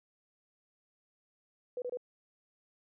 sine tone bursts, 493.9 Hz, B4, in tune, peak -34 dBFS, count 3, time 1.77-1.972 s, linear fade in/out 2 ms, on 50 ms, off 26 ms, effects none

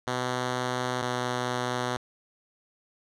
5% pulse tone pair in turn, 125.5 / 124.27 Hz, B2 / B2, +28 / +11 cents, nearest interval unison, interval 17 cents, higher first, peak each -16 dBFS, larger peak neither, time 0.07-1.02 / 1.02-1.97 s, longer neither, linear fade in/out 5 ms, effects low-pass 7000 Hz 12 dB/octave

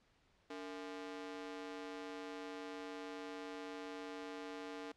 sawtooth ring-modulated tone, 373 Hz, F#4, 14 cents sharp, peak -38 dBFS, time 0.5-4.92 s, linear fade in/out 5 ms, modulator 84.8 Hz, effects pink hiss -73 dBFS RMS until 4.96 s + low-pass 5000 Hz 12 dB/octave

